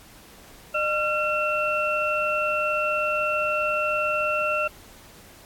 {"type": "tone cluster", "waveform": "sine", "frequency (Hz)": [607, 1368, 2700], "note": ["D#5", "F6", "E7"], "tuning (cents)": [-43, -36, 41], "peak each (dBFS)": -26, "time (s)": [0.74, 4.68], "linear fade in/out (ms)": 10, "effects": ["pink hiss -49 dBFS RMS until 5.45 s", "AAC 64 kbps"]}